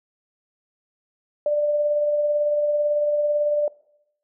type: tone with tremolo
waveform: sine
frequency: 591 Hz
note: D5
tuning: 11 cents sharp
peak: -17 dBFS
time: 1.46-3.68 s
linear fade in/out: 2 ms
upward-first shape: sine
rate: 18 Hz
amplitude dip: 30%
effects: noise-tail reverb RT60 0.8 s tail -21 dB re dry